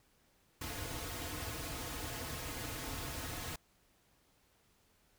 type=noise with comb filter; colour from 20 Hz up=pink; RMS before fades=-42 dBFS; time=0.61-3.56 s; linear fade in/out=5 ms; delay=5.1 ms; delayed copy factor=-0.8; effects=pink hiss -71 dBFS RMS until 5.18 s